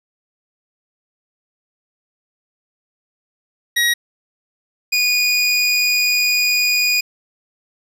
25% pulse tone pair in turn, 1900 / 2459 Hz, A#6 / D#7, +33 / -21 cents, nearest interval major third, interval 446 cents, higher second, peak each -10 dBFS, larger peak neither, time 3.76-3.94 / 4.92-7.01 s, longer second, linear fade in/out 10 ms, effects resampled to 32000 Hz + 8-bit

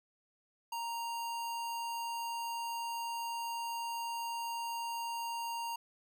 square tone, 932 Hz, A#5, 1 cent flat, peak -37 dBFS, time 0.72-5.76 s, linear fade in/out 5 ms, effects none

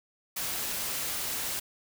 white noise, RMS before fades -33 dBFS, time 0.36-1.6 s, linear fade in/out 10 ms, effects none

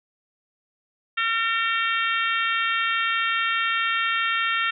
harmonic tone, 455.2 Hz, A#4, 41 cents flat, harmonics 3 / 4 / 5 / 6 / 7 / 8, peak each -25 / -26 / -30 / -29 / -31 / -35 dBFS, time 1.17-4.71 s, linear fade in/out 10 ms, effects none

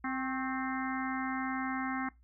harmonic tone with a mistuned harmonic, 261.6 Hz, C4, in tune, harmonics 1 / 3 / 4 / 5 / 6 / 7 / 8, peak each -35 / -40 / -41 / -42 / -43 / -43 / -44 dBFS, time 0.04-2.09 s, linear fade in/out 5 ms, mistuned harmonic 4, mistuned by +55 cents, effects noise-tail reverb RT60 0.2 s tail -20 dB re dry + added 60 Hz sine -59 dBFS peak until 2.23 s

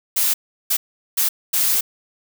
blue noise bursts at uneven times, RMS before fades -18 dBFS, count 4, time 0.16-0.34 / 0.7-0.77 / 1.17-1.29 / 1.53-1.81 s, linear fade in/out 10 ms, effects none

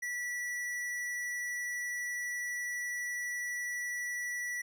triangle tone with tanh clipping, 1952 Hz, B6, 21 cents flat, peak -36 dBFS, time 0.02-4.62 s, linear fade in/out 10 ms, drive 18 dB, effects none

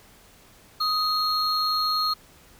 triangle tone pair together, 1254 / 4252 Hz, D#6 / C8, +13 / +27 cents, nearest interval octave + major sixth, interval 2114 cents, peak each -23 dBFS, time 0.8-2.14 s, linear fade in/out 10 ms, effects pink hiss -53 dBFS RMS until 2.59 s

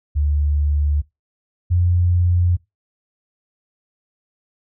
sine tone pair in turn, 73.3 / 88.21 Hz, D2 / F2, -3 / +18 cents, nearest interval minor third, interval 321 cents, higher second, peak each -15 / -13 dBFS, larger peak second, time 0.15-1.02 / 1.7-2.57 s, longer neither, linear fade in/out 20 ms, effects noise-tail reverb RT60 0.2 s tail -21 dB re dry

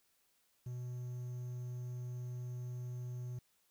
triangle tone with quantisation, 123.47 Hz, B2, in tune, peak -38 dBFS, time 0.66-3.39 s, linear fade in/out 5 ms, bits 11, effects white hiss -75 dBFS RMS until 3.7 s

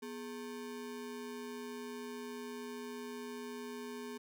square ring-modulated tone, 331.4 Hz, E4, 9 cents sharp, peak -40 dBFS, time 0.02-4.18 s, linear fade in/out 10 ms, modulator 86.7 Hz, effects none

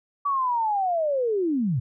sine linear sweep, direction down, 1151 to 110.1 Hz, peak -21 dBFS, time 0.25-1.8 s, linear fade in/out 10 ms, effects none

